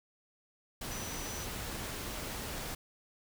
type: tone in noise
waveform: sine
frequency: 5940 Hz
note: F#8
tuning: 6 cents sharp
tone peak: -45 dBFS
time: 0.91-1.45 s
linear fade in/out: 5 ms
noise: pink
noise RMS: -40 dBFS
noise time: 0.81-2.75 s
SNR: -8 dB
effects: none